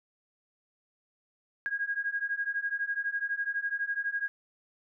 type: beating tone pair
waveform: sine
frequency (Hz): 1629 / 1641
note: G#6 / G#6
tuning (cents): -34 / -21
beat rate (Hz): 12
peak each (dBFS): -33 / -32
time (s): 1.66-4.28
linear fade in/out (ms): 0
effects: none